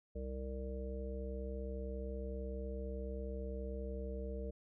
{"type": "harmonic tone with a mistuned harmonic", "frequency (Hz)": 65.41, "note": "C2", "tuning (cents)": 0, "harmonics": [1, 3, 5, 7, 9], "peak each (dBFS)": [-41, -48, -54, -46, -50], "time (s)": [0.15, 4.51], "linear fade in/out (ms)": 10, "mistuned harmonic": 1, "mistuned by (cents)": -16, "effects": []}